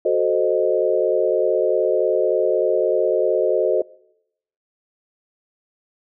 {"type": "chord", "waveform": "sine", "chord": "F# diminished seventh", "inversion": "none", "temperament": "equal with one note detuned", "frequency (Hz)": [370, 440, 523.3, 619.4], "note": ["F#4", "A4", "C5", "Eb5"], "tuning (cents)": [0, 0, 0, -8], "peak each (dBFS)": -21, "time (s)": [0.05, 3.82], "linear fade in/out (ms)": 5, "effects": ["noise-tail reverb RT60 0.8 s tail -23 dB re dry"]}